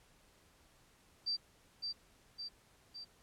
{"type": "tone with echo", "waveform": "sine", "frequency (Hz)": 4672, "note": "D8", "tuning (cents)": -10, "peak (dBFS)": -33, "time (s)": [1.26, 1.37], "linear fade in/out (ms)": 20, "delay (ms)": 560, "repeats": 3, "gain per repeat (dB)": -4, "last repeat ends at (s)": 3.05, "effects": ["pink hiss -67 dBFS RMS until 3.22 s", "low-pass 12000 Hz 12 dB/octave"]}